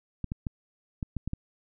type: clicks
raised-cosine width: 5 ms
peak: -19 dBFS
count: 7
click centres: 0.243 / 0.319 / 0.468 / 1.028 / 1.167 / 1.276 / 1.334 s
effects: none